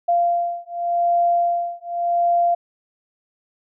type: beating tone pair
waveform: sine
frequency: 692 / 692.87 Hz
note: F5 / F5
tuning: -16 / -14 cents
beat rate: 0.87 Hz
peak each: -20 dBFS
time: 0.08-2.55 s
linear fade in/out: 10 ms
effects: none